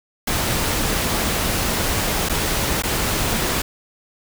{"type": "noise with dropouts", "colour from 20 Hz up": "pink", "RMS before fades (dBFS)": -21, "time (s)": [0.27, 3.62], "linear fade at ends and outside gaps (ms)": 5, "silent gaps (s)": [[2.288, 2.295], [2.823, 2.835]], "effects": []}